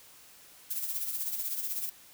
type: noise with tremolo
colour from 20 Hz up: violet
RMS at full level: -32 dBFS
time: 0.7-1.9 s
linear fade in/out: 10 ms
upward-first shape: sine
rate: 16 Hz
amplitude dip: 55%
effects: white hiss -55 dBFS RMS until 2.13 s